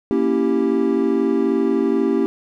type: chord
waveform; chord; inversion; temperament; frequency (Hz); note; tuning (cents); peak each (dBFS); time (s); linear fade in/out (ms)
triangle; A# diminished seventh; none; equal; 233.1 / 277.2 / 329.6 / 392; A#3 / C#4 / E4 / G4; 0 / 0 / 0 / 0; -20 / -19 / -20 / -18; 0.11-2.26; 0
effects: none